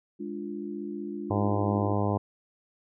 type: chord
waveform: sine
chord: D diminished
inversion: second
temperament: equal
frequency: 207.7 / 293.7 / 349.2 Hz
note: Ab3 / D4 / F4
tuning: 0 / 0 / 0 cents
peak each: -37 dBFS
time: 0.19-1.94 s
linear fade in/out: 20 ms
type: harmonic tone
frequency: 102.2 Hz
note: G#2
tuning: 27 cents flat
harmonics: 1 / 2 / 3 / 4 / 5 / 6 / 7 / 8 / 9 / 10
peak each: -28 / -31 / -33 / -34 / -35 / -36 / -36 / -37 / -38 / -38 dBFS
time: 1.3-2.18 s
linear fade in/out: 10 ms
effects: none